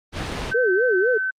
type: noise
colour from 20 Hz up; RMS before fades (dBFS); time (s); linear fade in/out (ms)
pink; -27; 0.12-0.54; 50
type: tone with pitch glide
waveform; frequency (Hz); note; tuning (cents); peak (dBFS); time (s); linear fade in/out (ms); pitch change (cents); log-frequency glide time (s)
sine; 1539 to 1529.3; G6 to G6; -32 to -43; -21; 0.51-1.31; 10; -11; 0.81-1.1
type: tone with vibrato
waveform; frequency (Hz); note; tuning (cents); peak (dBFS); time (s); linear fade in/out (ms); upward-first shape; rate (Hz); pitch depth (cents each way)
sine; 430; A4; -40; -17; 0.54-1.18; 10; sine; 4; 290
effects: low-pass 5000 Hz 12 dB/octave + Opus 32 kbps